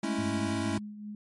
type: chord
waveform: square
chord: A major seventh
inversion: third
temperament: equal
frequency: 207.7 / 220 / 277.2 / 329.6 Hz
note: G#3 / A3 / C#4 / E4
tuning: 0 / 0 / 0 / 0 cents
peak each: -35 dBFS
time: 0.03-0.78 s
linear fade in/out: 5 ms
type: tone with vibrato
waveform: sine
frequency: 100.3 Hz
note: G2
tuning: 40 cents sharp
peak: -35 dBFS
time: 0.18-0.79 s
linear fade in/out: 10 ms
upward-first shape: sine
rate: 8.8 Hz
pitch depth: 89 cents each way
type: tone with tremolo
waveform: sine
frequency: 209.1 Hz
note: G#3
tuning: 12 cents sharp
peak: -36 dBFS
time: 0.5-1.15 s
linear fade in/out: 2 ms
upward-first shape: triangle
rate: 3.8 Hz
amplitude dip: 55%
effects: MP3 48 kbps